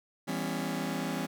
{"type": "chord", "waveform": "sawtooth", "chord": "C# half-diminished seventh", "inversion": "first", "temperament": "just", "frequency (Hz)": [166.31, 199.57, 249.5, 277.2], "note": ["E3", "G3", "B3", "C#4"], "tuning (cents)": [16, 31, 18, 0], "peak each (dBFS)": -33, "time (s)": [0.27, 1.27], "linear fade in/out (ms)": 20, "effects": []}